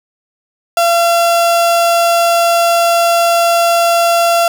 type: tone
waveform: 35% pulse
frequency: 682 Hz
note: F5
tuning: 41 cents flat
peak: -7 dBFS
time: 0.77-4.48 s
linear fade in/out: 2 ms
effects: 8-bit